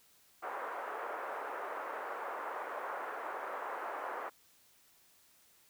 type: band-pass noise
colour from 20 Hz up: white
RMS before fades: -41 dBFS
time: 0.42-4.3 s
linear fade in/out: 20 ms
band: 430 to 1400 Hz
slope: 24 dB/octave
effects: white hiss -66 dBFS RMS until 5.69 s